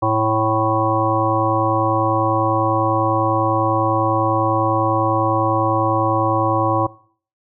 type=harmonic tone; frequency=110 Hz; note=A2; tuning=in tune; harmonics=1 / 3 / 5 / 7 / 9 / 10; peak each=-22 / -22 / -22 / -22 / -22 / -22 dBFS; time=0.02-6.87 s; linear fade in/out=10 ms; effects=noise-tail reverb RT60 0.5 s tail -20 dB re dry